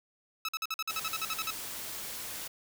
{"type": "tone bursts", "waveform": "15% pulse", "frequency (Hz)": 1300, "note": "E6", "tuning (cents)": -24, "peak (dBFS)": -25, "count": 13, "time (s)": [0.45, 1.506], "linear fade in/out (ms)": 2, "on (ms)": 36, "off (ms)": 49}
{"type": "noise", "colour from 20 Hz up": "white", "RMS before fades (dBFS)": -40, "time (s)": [0.89, 2.48], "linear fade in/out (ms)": 10}
{"effects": []}